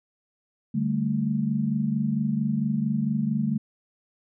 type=chord; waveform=sine; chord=D suspended fourth; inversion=none; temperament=just; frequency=146.83 / 195.78 / 220.2 Hz; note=D3 / G3 / A3; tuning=0 / -2 / +2 cents; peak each=-28 / -28 / -25 dBFS; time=0.74-3.58 s; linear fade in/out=10 ms; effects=none